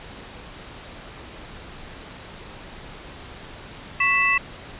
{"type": "tone cluster", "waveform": "sine", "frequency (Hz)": [1107, 1980, 2640], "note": ["C#6", "B6", "E7"], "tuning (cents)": [-3, 4, 2], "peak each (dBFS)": [-24, -21, -20], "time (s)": [4, 4.38], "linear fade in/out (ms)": 5, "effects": ["pink hiss -40 dBFS RMS until 4.79 s", "resampled to 8000 Hz"]}